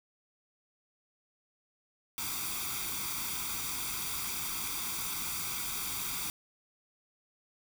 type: noise with comb filter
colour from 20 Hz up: white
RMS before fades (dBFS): -36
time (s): 2.18-6.3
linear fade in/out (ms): 0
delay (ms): 0.85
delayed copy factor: +0.75
effects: none